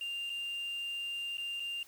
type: tone with dropouts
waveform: sine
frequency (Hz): 2794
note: F7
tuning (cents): 0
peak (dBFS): -33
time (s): 0.01-1.83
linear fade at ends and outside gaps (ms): 2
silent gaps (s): 0.296-0.3 / 1.371-1.381 / 1.598-1.602
effects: tanh soft clip ceiling -34 dBFS + white hiss -59 dBFS RMS until 1.87 s